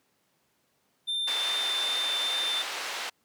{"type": "tone with vibrato", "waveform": "triangle", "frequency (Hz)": 3574, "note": "A7", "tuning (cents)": 26, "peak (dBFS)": -26, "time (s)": [1.07, 2.63], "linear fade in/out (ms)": 20, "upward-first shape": "triangle", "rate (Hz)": 2.5, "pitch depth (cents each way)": 9}
{"type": "band-pass noise", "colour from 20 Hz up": "white", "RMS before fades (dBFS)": -35, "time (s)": [1.27, 3.1], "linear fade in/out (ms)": 10, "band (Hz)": [540, 3800], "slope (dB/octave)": 12}
{"effects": ["pink hiss -71 dBFS RMS until 3.24 s", "high-pass 150 Hz 12 dB/octave"]}